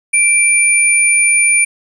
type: tone pair together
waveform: sine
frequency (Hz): 2349 / 9555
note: D7 / D9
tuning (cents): 0 / +29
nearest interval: 2 octaves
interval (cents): 2429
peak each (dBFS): -11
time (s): 0.13-1.65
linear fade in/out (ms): 10
effects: 7-bit